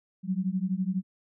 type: beating tone pair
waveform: sine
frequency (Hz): 181.3 / 193.3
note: F#3 / G3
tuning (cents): -35 / -24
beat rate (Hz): 12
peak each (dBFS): -29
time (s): 0.23-1.03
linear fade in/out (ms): 50
effects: none